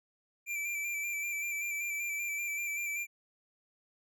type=tone with vibrato; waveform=square; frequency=2349 Hz; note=D7; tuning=in tune; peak=-34 dBFS; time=0.46-3.07 s; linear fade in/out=50 ms; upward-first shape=square; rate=5.2 Hz; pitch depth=25 cents each way; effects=none